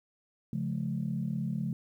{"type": "chord", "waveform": "sine", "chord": "Db augmented", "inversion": "none", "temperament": "equal with one note detuned", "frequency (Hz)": [138.59, 174.61, 214.5], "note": ["Db3", "F3", "A3"], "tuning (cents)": [0, 0, -44], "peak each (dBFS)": -34, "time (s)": [0.53, 1.73], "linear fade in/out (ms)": 2, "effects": ["tanh soft clip ceiling -21 dBFS", "11-bit"]}